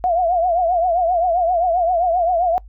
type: tone with vibrato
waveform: sine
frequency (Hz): 698.5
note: F5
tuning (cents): 0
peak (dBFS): -14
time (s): 0.04-2.58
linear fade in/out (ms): 0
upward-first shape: triangle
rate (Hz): 7.6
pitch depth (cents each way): 130
effects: noise-tail reverb RT60 0.1 s tail -23 dB re dry + added 50 Hz sine -37 dBFS peak until 2.68 s